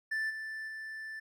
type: tone with level steps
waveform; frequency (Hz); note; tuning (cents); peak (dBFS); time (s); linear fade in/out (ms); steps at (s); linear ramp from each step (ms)
triangle; 1763; A6; +3; -29 / -36 / -38; 0.11-1.2; 10; 0.29 / 0.67; 20
effects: none